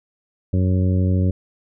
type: harmonic tone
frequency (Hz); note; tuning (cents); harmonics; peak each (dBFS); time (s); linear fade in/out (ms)
92.5; F#2; 0; 1 / 2 / 3 / 4 / 5 / 6; -16 / -22 / -27 / -32 / -34 / -34; 0.53-1.31; 5
effects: none